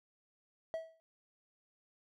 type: tone with exponential decay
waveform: triangle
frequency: 649 Hz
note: E5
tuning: 27 cents flat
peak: -31 dBFS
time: 0.74-1 s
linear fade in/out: 0 ms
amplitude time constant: 56 ms
effects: none